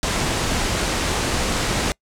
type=low-pass noise; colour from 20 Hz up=pink; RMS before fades=-22 dBFS; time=0.03-1.92 s; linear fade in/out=0 ms; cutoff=9000 Hz; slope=24 dB/octave; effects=noise-tail reverb RT60 0.1 s tail -26 dB re dry